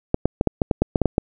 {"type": "clicks", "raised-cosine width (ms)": 2, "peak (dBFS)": -3, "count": 11, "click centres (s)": [0.144, 0.256, 0.411, 0.473, 0.618, 0.712, 0.82, 0.958, 1.017, 1.057, 1.181], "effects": []}